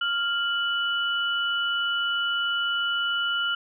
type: tone pair together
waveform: sine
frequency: 1396.9 / 2960 Hz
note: F6 / F#7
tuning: 0 / 0 cents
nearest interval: octave + minor second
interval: 1300 cents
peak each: -25 / -27 dBFS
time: 0.01-3.55 s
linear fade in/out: 5 ms
effects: none